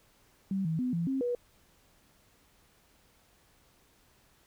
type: tone with pitch steps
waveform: sine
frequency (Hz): 193.2 / 160.9 / 251.4 / 168.9 / 267.3 / 485.9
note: G3 / E3 / B3 / E3 / C4 / B4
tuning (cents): -25 / -42 / +31 / +42 / +37 / -28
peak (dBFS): -28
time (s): 0.51-1.35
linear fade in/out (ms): 2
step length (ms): 140
effects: pink hiss -65 dBFS RMS until 4.46 s